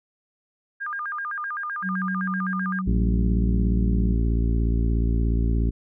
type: tone with vibrato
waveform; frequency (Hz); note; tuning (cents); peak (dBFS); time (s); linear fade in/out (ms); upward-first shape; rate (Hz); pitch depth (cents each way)
sine; 1396.9; F6; 0; -27; 0.8-2.82; 20; square; 7.8; 250
type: tone with pitch glide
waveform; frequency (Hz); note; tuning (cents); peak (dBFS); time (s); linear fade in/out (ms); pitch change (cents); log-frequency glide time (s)
sine; 186.8 to 188.75; F#3 to F#3; +17 to +35; -25; 1.82-4.17; 50; +18; 2.68-3.83
type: harmonic tone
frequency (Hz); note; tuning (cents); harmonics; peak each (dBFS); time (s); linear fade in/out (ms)
56.9; A#1; -41; 1 / 2 / 3 / 4 / 5 / 6 / 7; -20 / -27 / -32 / -31 / -33 / -39 / -38; 2.86-5.71; 20
effects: none